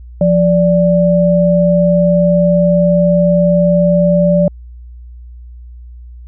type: tone pair together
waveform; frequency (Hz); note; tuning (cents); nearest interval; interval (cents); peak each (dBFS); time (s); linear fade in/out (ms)
sine; 174.61 / 585.3; F3 / D5; 0 / -6; octave + major sixth; 2094; -10; 0.21-4.48; 2
effects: added 60 Hz sine -30 dBFS peak until 6.27 s